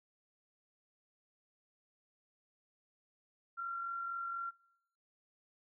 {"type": "tone with amplitude modulation", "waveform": "sine", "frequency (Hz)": 1373, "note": "F6", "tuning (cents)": -30, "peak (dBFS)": -36, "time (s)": [3.57, 4.51], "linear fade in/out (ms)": 20, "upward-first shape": "sine", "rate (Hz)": 44.1, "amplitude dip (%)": 35, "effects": ["noise-tail reverb RT60 0.9 s tail -26 dB re dry"]}